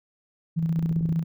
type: tone with tremolo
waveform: sine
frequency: 163.9 Hz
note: E3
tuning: 10 cents flat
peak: -20 dBFS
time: 0.56-1.24 s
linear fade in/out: 20 ms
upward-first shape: square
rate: 15 Hz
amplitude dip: 40%
type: clicks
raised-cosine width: 3 ms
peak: -23 dBFS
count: 9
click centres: 0.789 / 0.827 / 0.859 / 0.913 / 0.965 / 1.009 / 1.055 / 1.09 / 1.124 s
effects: none